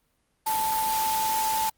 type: tone in noise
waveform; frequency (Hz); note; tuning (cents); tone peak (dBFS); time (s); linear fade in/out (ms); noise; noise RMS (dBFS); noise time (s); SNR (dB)
sine; 880; A5; 0; -24; 0.46-1.7; 10; white; -31; 0.46-1.7; +4
effects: pink hiss -71 dBFS RMS until 1.77 s + Opus 32 kbps